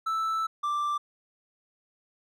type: tone pair in turn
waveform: triangle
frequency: 1318.5 / 1176.9 Hz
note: E6 / D6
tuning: 0 / +3 cents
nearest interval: major second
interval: 197 cents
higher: first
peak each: -24 dBFS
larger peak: neither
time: 0.06-0.47 / 0.63-0.98 s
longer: first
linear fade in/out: 10 ms
effects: none